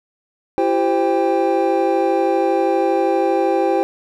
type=tone cluster; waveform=triangle; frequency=336.4 / 389 / 521 / 795 Hz; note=E4 / G4 / C5 / G5; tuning=+35 / -13 / -7 / +24 cents; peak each=-18 dBFS; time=0.58-3.83 s; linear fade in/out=0 ms; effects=none